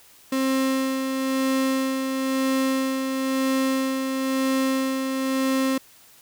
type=tone with tremolo; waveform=35% pulse; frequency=265.3 Hz; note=C4; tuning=24 cents sharp; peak=-18 dBFS; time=0.32-5.78 s; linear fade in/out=5 ms; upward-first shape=sine; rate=1 Hz; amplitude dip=40%; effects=white hiss -52 dBFS RMS until 6.21 s